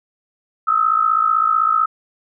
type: tone pair together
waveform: sine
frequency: 1262.7 / 1318.5 Hz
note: D#6 / E6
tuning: +25 / 0 cents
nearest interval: minor second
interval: 75 cents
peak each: -16 dBFS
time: 0.67-1.86 s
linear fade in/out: 10 ms
effects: none